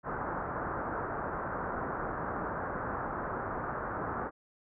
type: low-pass noise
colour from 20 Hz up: white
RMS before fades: -36 dBFS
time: 0.03-4.31 s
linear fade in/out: 50 ms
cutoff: 1500 Hz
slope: 48 dB/octave
effects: none